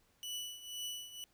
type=tone with tremolo; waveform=sawtooth; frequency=2960 Hz; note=F#7; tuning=in tune; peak=-35 dBFS; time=0.23-1.24 s; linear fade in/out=0 ms; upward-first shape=triangle; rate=2 Hz; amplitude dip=80%; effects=pink hiss -72 dBFS RMS until 1.33 s